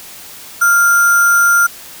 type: tone with sample-and-hold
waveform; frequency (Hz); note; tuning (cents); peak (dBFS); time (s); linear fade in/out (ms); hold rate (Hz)
sine; 1398; F6; +1; -7; 0.61-1.67; 10; 7350
effects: white hiss -34 dBFS RMS until 2 s